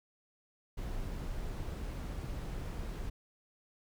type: noise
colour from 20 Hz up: brown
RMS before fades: -39 dBFS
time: 0.77-3.1 s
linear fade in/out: 10 ms
effects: none